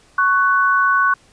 sine tone pair together, 1108.7 / 1492.8 Hz, C#6 / F#6, 0 / +15 cents, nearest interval perfect fourth, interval 515 cents, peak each -15 dBFS, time 0.18-1.14 s, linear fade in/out 5 ms, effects pink hiss -52 dBFS RMS until 1.32 s + resampled to 22050 Hz

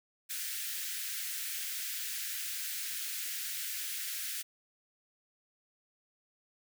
white high-pass noise, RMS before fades -38 dBFS, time 0.29-4.43 s, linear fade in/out 20 ms, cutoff 1500 Hz, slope 48 dB/octave, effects none

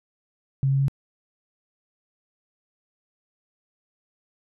sine tone with pitch steps, 135.6 / 136.62 / 137.65 Hz, C#3 / C#3 / C#3, -38 / -25 / -12 cents, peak -18 dBFS, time 0.63-0.882 s, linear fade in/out 0 ms, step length 84 ms, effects none

